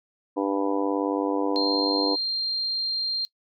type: harmonic tone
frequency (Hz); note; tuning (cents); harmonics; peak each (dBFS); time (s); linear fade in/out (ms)
98.7; G2; +12; 3 / 4 / 5 / 6 / 7 / 8 / 9 / 10; -25 / -31 / -28 / -40 / -35 / -37 / -36 / -34; 0.36-2.16; 20
type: tone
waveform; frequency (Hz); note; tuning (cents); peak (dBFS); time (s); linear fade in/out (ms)
sine; 4186; C8; 0; -24; 1.56-3.25; 0
effects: noise-tail reverb RT60 0.1 s tail -21 dB re dry